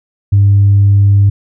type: tone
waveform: sine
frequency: 100 Hz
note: G2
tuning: 35 cents sharp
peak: -3 dBFS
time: 0.32-1.3 s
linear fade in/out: 10 ms
effects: tanh soft clip ceiling -1 dBFS